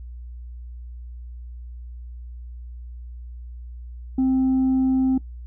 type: tone with tanh clipping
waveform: sine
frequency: 261.6 Hz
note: C4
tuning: in tune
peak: -17 dBFS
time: 4.18-5.18 s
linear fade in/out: 5 ms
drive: 1 dB
effects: noise-tail reverb RT60 0.1 s tail -18 dB re dry + added 60 Hz sine -34 dBFS peak until 5.46 s